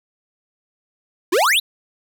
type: exponential sweep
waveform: square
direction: up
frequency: 311.1 to 4186 Hz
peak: -14 dBFS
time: 1.32-1.6 s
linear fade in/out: 10 ms
effects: none